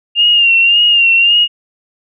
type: tone with vibrato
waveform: sine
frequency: 2794 Hz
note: F7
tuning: in tune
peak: -6 dBFS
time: 0.15-1.48 s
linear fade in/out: 50 ms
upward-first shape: sine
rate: 1.8 Hz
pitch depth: 52 cents each way
effects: none